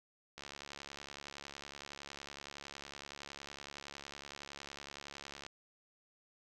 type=click train; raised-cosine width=0.2 ms; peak=-29 dBFS; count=361; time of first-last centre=0.38-5.465 s; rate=70.8 Hz; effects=none